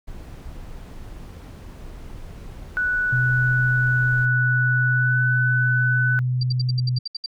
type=noise; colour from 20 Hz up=brown; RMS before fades=-37 dBFS; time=0.07-4.26 s; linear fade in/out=10 ms
type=tone with pitch glide; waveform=sine; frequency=1480 to 1498.9 Hz; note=F#6 to F#6; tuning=0 to +22 cents; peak=-19 dBFS; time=2.77-6.19 s; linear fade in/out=0 ms; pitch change=+22 cents; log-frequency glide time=4.92-5.2 s
type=tone with vibrato; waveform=sine; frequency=125.5 Hz; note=B2; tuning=28 cents sharp; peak=-19 dBFS; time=3.12-6.99 s; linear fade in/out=10 ms; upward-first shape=triangle; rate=0.67 Hz; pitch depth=9 cents each way
type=tone bursts; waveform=sine; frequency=4699 Hz; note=D8; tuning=in tune; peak=-25 dBFS; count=10; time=6.41-7.261 s; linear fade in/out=5 ms; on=23 ms; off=69 ms
effects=none